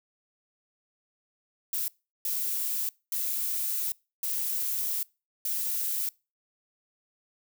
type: noise bursts at uneven times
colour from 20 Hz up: violet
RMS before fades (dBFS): -30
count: 5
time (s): 1.73-1.88 / 2.25-2.89 / 3.12-3.92 / 4.23-5.03 / 5.45-6.09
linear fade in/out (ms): 2
effects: noise-tail reverb RT60 0.3 s tail -25 dB re dry